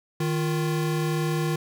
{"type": "tone pair together", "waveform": "square", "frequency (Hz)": [155.55, 349.2], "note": ["D#3", "F4"], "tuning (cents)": [0, 0], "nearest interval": "octave + major second", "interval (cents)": 1400, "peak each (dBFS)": [-25, -30], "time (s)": [0.2, 1.56], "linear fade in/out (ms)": 5, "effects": []}